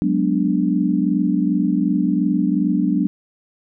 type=chord; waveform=sine; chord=G# half-diminished seventh; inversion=third; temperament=equal; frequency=185 / 207.7 / 246.9 / 293.7 Hz; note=F#3 / G#3 / B3 / D4; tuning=0 / 0 / 0 / 0 cents; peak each=-20 / -22 / -22 / -20 dBFS; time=0.02-3.07 s; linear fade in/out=0 ms; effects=none